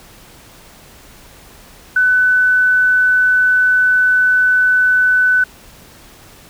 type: tone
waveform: sine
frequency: 1500 Hz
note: F#6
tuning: 23 cents sharp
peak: -9 dBFS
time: 1.96-5.44 s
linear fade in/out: 5 ms
effects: pink hiss -42 dBFS RMS until 6.49 s